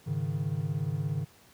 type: chord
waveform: triangle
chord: Ab suspended fourth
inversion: none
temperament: equal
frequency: 103.83 / 138.59 / 155.56 Hz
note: Ab2 / Db3 / Eb3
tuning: 0 / 0 / 0 cents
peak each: -33 / -30 / -30 dBFS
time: 0.06-1.25 s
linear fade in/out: 20 ms
effects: pink hiss -58 dBFS RMS until 1.53 s + high-pass 60 Hz 12 dB/octave